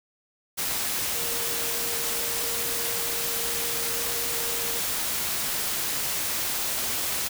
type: tone in noise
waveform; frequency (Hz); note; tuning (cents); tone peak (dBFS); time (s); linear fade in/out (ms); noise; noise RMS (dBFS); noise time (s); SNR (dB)
sine; 467.7; A#4; +6; -38; 1.15-4.8; 20; white; -28; 0.57-7.29; -13
effects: none